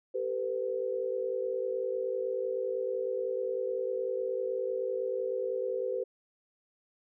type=tone cluster; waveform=sine; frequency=390 / 456.2 / 506 Hz; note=G4 / A#4 / B4; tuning=-9 / -37 / +42 cents; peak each=-35 / -37 / -32 dBFS; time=0.14-6.04 s; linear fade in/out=10 ms; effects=none